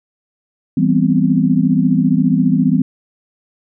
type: chord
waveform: sine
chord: C major seventh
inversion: first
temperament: equal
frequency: 164.81 / 196 / 246.9 / 261.6 Hz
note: E3 / G3 / B3 / C4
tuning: 0 / 0 / 0 / 0 cents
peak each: -16 dBFS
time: 0.77-2.82 s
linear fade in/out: 5 ms
effects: none